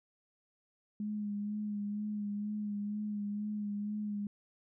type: tone with vibrato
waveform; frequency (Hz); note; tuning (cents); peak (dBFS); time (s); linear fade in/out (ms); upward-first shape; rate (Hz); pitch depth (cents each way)
sine; 207.7; G#3; 0; -34; 1-4.27; 2; sine; 2.1; 29
effects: none